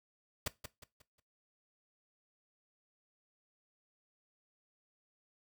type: noise with echo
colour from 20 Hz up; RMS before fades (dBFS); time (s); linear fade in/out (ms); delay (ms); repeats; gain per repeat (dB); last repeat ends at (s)
pink; -34; 0.46-0.48; 5; 180; 4; -9; 1.2
effects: noise-tail reverb RT60 0.2 s tail -18 dB re dry